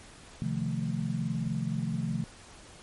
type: chord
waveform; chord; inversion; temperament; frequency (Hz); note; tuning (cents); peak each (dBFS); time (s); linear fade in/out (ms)
sine; F dominant seventh; second; equal; 130.81 / 155.56 / 174.61 / 220; C3 / Eb3 / F3 / A3; 0 / 0 / 0 / 0; -34; 0.42-2.24; 0
effects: pink hiss -51 dBFS RMS until 2.82 s + MP3 48 kbps